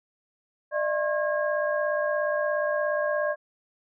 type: tone cluster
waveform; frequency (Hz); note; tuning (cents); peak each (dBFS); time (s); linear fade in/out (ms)
sine; 599 / 656 / 1076 / 1634; D5 / E5 / C6 / G#6; +34 / -9 / +48 / -29; -25 / -33 / -33 / -31; 0.71-3.36; 50
effects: none